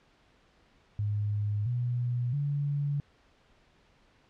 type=tone with pitch steps; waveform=sine; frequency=103.83 / 122.06 / 143.48 Hz; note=G#2 / B2 / D3; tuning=0 / -20 / -40 cents; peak=-27 dBFS; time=0.99-3 s; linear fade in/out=0 ms; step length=670 ms; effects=pink hiss -64 dBFS RMS until 4.29 s + low-pass 4000 Hz 12 dB/octave